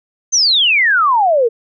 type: exponential sweep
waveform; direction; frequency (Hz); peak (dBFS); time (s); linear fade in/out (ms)
sine; down; 6370 to 440.9; -9; 0.32-1.49; 20
effects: none